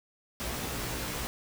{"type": "noise with comb filter", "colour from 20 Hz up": "pink", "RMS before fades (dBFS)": -35, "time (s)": [0.4, 1.27], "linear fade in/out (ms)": 0, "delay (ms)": 17, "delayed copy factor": 0.85, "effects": []}